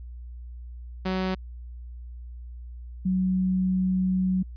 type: tone pair in turn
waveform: sawtooth / sine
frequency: 187.1 / 186.02 Hz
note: F#3 / F#3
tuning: +20 / +10 cents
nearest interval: unison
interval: 10 cents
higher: first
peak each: -21 / -21 dBFS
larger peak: neither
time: 1.05-1.35 / 3.05-4.43 s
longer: second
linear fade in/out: 10 ms
effects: added 60 Hz sine -37 dBFS peak until 4.56 s + resampled to 11025 Hz